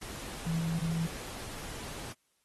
sine tone in noise, 164.81 Hz, E3, in tune, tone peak -29 dBFS, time 0.46-1.07 s, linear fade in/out 10 ms, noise pink, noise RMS -43 dBFS, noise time 0.01-2.13 s, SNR +11 dB, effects white hiss -75 dBFS RMS until 2.44 s + AAC 32 kbps

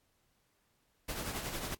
pink noise with tremolo, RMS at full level -37 dBFS, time 1.08-1.75 s, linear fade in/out 10 ms, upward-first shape triangle, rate 11 Hz, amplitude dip 55%, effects pink hiss -75 dBFS RMS until 1.79 s + AAC 64 kbps

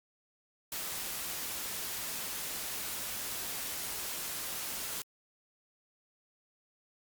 white noise, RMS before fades -38 dBFS, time 0.72-5.02 s, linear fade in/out 2 ms, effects Opus 48 kbps

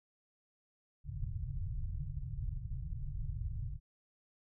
pink low-pass noise, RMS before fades -39 dBFS, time 1.04-3.8 s, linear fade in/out 50 ms, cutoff 150 Hz, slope 96 dB/octave, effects none

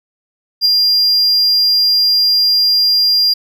triangle tone with ADSR envelope, 4800 Hz, D8, 37 cents sharp, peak -5 dBFS, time 0.61-3.34 s, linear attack 45 ms, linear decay 4 ms, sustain -3 dB, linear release 11 ms, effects none

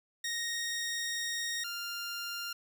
15% pulse tone pair in turn, 1864.7 / 1396.9 Hz, A#6 / F6, 0 / 0 cents, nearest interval perfect fourth, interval 500 cents, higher first, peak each -27 / -30 dBFS, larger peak first, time 0.24-1.64 / 1.64-2.53 s, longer first, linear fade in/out 5 ms, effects none

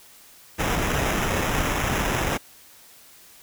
pink noise with sample-and-hold, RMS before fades -24 dBFS, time 0.58-2.38 s, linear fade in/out 20 ms, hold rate 4410 Hz, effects white hiss -50 dBFS RMS until 3.42 s

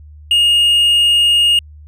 triangle tone, 2850 Hz, F7, 34 cents sharp, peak -7 dBFS, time 0.31-1.59 s, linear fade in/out 2 ms, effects added 75 Hz sine -35 dBFS peak until 1.87 s + resampled to 32000 Hz

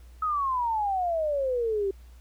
sine exponential sweep, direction down, 1289 to 382.2 Hz, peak -24 dBFS, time 0.22-1.91 s, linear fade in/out 5 ms, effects added 60 Hz sine -46 dBFS peak until 2.2 s + pink hiss -62 dBFS RMS until 2.2 s

